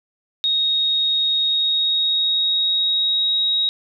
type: tone with pitch glide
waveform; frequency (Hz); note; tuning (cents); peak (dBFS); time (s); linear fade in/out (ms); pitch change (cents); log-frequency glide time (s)
sine; 3750 to 3796; A#7 to A#7; +10 to +31; -16; 0.44-3.69; 0; +21; 1.48-3.35
effects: none